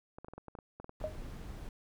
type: clicks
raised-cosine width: 1 ms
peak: -32 dBFS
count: 12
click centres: 0.185 / 0.246 / 0.284 / 0.336 / 0.38 / 0.483 / 0.552 / 0.588 / 0.8 / 0.844 / 0.894 / 1.015 s
type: noise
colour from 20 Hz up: brown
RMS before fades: -44 dBFS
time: 1-1.69 s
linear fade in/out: 2 ms
type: tone with exponential decay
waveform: sine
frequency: 620 Hz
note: D#5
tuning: 6 cents flat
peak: -29 dBFS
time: 1.04-1.16 s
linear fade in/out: 0 ms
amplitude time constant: 26 ms
effects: none